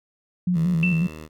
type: tone with vibrato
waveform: sine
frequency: 171.1 Hz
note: F3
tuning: 35 cents flat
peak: -18 dBFS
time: 0.47-1.07 s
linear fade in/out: 5 ms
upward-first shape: square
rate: 5.5 Hz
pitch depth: 78 cents each way
type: tone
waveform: 10% pulse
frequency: 77.78 Hz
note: D#2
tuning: in tune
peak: -28 dBFS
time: 0.53-1.29 s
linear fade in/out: 50 ms
type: tone with exponential decay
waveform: sine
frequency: 2670 Hz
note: E7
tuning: 22 cents sharp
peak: -19 dBFS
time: 0.83-1.25 s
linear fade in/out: 1 ms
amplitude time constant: 90 ms
effects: none